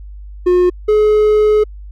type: tone pair in turn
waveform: triangle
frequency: 359.3 / 424.8 Hz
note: F4 / G#4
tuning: +49 / +39 cents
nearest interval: minor third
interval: 290 cents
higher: second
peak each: -6 dBFS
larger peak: neither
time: 0.46-0.7 / 0.88-1.64 s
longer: second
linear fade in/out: 10 ms
effects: added 50 Hz sine -29 dBFS peak until 1.91 s